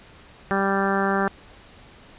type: harmonic tone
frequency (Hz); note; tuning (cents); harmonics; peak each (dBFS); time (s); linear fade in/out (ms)
196; G3; 0; 1 / 2 / 3 / 4 / 5 / 6 / 7 / 8 / 9; -25 / -26 / -30 / -27 / -33 / -29 / -30 / -29 / -33; 0.51-1.28; 0
effects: pink hiss -48 dBFS RMS until 2.18 s + resampled to 8000 Hz